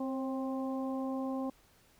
harmonic tone with a mistuned harmonic, 263.2 Hz, C4, 10 cents sharp, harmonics 1 / 2 / 3 / 4, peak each -34 / -40 / -44 / -46 dBFS, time 0-1.5 s, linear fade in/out 5 ms, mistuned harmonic 2, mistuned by +32 cents, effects pink hiss -65 dBFS RMS until 1.99 s

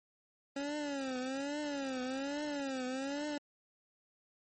25% pulse tone with vibrato, 275 Hz, C#4, 14 cents flat, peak -32 dBFS, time 0.56-3.38 s, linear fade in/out 5 ms, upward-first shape triangle, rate 1.2 Hz, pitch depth 160 cents each way, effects MP3 32 kbps

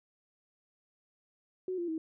sine tone with pitch steps, 370.3 / 345.5 / 320.3 Hz, F#4 / F4 / E4, +1 / -19 / -50 cents, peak -32 dBFS, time 1.68-1.98 s, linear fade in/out 2 ms, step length 100 ms, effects none

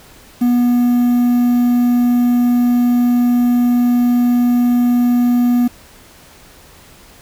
triangle tone with quantisation, 243.2 Hz, B3, 26 cents flat, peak -8 dBFS, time 0.41-5.68 s, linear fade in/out 10 ms, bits 6, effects pink hiss -43 dBFS RMS until 7.21 s

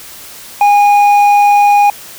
sine tone with hard clipping, 819 Hz, G#5, 24 cents flat, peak -6 dBFS, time 0.61-1.9 s, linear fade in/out 2 ms, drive 5 dB, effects white hiss -32 dBFS RMS until 2.18 s

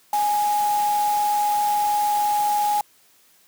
sine tone in noise, 830.6 Hz, G#5, in tune, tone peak -18 dBFS, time 0.13-2.81 s, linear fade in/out 2 ms, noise white, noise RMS -33 dBFS, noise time 0.13-2.81 s, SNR +12 dB, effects white hiss -57 dBFS RMS until 3.47 s + high-pass 100 Hz 12 dB/octave

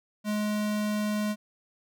square tone, 210.3 Hz, G#3, 22 cents sharp, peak -27 dBFS, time 0.24-1.36 s, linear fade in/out 50 ms, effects none

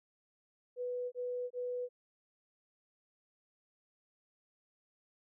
sine tone bursts, 493.9 Hz, B4, in tune, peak -35 dBFS, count 3, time 0.76-1.89 s, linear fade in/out 50 ms, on 360 ms, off 25 ms, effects none

